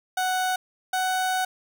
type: tone pair in turn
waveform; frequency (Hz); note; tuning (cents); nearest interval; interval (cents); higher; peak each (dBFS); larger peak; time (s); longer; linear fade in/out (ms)
30% pulse; 742 / 745.5; F#5 / F#5; +5 / +13; unison; 8; second; -20; neither; 0.17-0.56 / 0.93-1.45; second; 5
effects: none